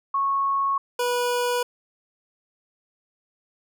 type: tone pair in turn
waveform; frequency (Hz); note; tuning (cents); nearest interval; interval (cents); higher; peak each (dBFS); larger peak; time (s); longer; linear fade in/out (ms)
sine / 25% pulse; 1101 / 488.6; C#6 / B4; -12 / -19; octave + major second; 1407; first; -20 / -18; second; 0.14-0.78 / 0.99-1.63; neither; 5
effects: none